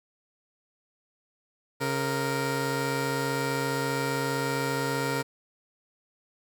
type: tone pair together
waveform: 15% pulse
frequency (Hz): 137.01 / 466.2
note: C#3 / A#4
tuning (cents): -20 / 0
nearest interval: octave + major sixth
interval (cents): 2120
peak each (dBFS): -23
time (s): 1.8-5.23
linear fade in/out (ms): 20
effects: none